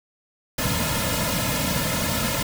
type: noise with comb filter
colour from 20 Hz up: pink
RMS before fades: -24 dBFS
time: 0.58-2.43 s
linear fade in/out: 5 ms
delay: 2.6 ms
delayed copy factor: -1
effects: none